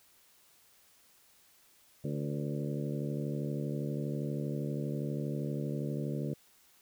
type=harmonic tone with a mistuned harmonic; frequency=72.5 Hz; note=D2; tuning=22 cents flat; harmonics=2 / 3 / 4 / 5 / 6 / 7 / 8; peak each=-35 / -39 / -41 / -43 / -45 / -46 / -47 dBFS; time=2.04-6.34 s; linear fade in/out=5 ms; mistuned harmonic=6; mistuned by=+45 cents; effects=white hiss -64 dBFS RMS until 6.81 s